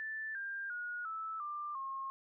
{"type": "tone with pitch steps", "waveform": "sine", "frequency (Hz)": [1760, 1595.4, 1446.2, 1310.9, 1188.3, 1077.2], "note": ["A6", "G6", "F#6", "E6", "D6", "C#6"], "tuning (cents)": [0, 30, -40, -10, 20, -50], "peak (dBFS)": -38, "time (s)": [0, 2.1], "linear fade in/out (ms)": 0, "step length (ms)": 350, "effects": []}